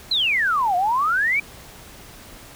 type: exponential two-way sweep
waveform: sine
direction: down then up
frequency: 4186 to 693 to 2380 Hz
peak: -17 dBFS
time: 0.11-1.4 s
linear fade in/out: 5 ms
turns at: 0.76 s
effects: pink hiss -43 dBFS RMS until 2.55 s